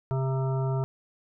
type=harmonic tone; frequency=132.8 Hz; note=C3; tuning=26 cents sharp; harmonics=1 / 3 / 5 / 7 / 9 / 10; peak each=-25 / -34 / -37 / -39 / -47 / -44 dBFS; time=0.11-0.84 s; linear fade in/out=0 ms; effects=none